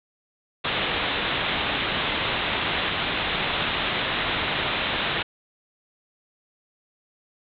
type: low-pass noise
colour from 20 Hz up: white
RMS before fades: -26 dBFS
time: 0.64-5.23 s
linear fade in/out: 10 ms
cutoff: 3800 Hz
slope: 96 dB/octave
effects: none